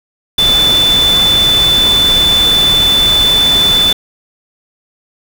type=tone in noise; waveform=sine; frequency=3506 Hz; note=A7; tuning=7 cents flat; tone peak=-7 dBFS; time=0.38-3.93 s; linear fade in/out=5 ms; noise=pink; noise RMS=-18 dBFS; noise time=0.38-3.93 s; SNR=+8 dB; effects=none